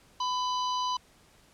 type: harmonic tone with a mistuned harmonic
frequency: 1000 Hz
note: B5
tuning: 21 cents sharp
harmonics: 1 / 3 / 4 / 5 / 6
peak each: -28 / -38 / -40 / -42 / -44 dBFS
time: 0.2-0.97 s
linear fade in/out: 5 ms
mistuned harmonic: 5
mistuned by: -57 cents
effects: pink hiss -60 dBFS RMS until 1.53 s + low-pass 11000 Hz 12 dB/octave